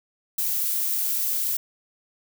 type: noise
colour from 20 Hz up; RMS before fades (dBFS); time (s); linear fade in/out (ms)
violet; -25; 0.38-1.57; 5
effects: none